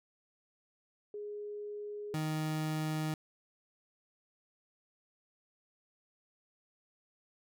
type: tone pair in turn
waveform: sine / 30% pulse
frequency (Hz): 415.3 / 155.56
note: G#4 / D#3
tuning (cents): 0 / 0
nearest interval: octave + perfect fourth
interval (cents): 1700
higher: first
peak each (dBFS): -39 / -30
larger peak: second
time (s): 1.14-2.14 / 2.14-3.14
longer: neither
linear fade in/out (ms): 2
effects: none